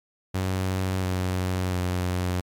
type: tone with pitch steps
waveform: sawtooth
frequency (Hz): 93.9 / 92.13 / 90.39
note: F#2 / F#2 / F#2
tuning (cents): +26 / -7 / -40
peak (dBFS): -20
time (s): 0.34-2.41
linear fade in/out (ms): 10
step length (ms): 690
effects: MP3 96 kbps